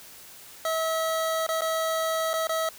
25% pulse tone with dropouts, 646 Hz, E5, 35 cents flat, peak -21 dBFS, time 0.65-2.69 s, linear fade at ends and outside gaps 2 ms, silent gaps 1.466-1.489 / 1.609-1.618 / 2.333-2.338 / 2.471-2.493 s, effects white hiss -47 dBFS RMS until 2.78 s

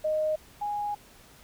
sine tone pair in turn, 619 / 826.3 Hz, D#5 / G#5, -9 / -9 cents, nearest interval perfect fourth, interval 500 cents, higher second, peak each -24 / -28 dBFS, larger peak first, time 0.04-0.36 / 0.61-0.95 s, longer second, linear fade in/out 10 ms, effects pink hiss -54 dBFS RMS until 1.43 s

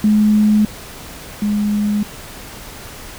sine tone pair in turn, 211.8 / 207.9 Hz, G#3 / G#3, +34 / +2 cents, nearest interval unison, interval 32 cents, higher first, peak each -9 / -14 dBFS, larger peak first, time 0.04-0.65 / 1.42-2.03 s, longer neither, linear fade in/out 2 ms, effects pink hiss -34 dBFS RMS until 3.18 s

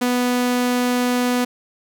sawtooth tone, 246.9 Hz, B3, in tune, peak -13 dBFS, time 0.01-1.45 s, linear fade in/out 10 ms, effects none

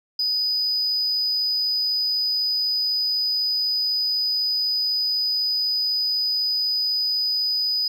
sine tone, 4978 Hz, D#8, in tune, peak -18 dBFS, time 0.19-7.88 s, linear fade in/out 5 ms, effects tanh soft clip ceiling -18 dBFS

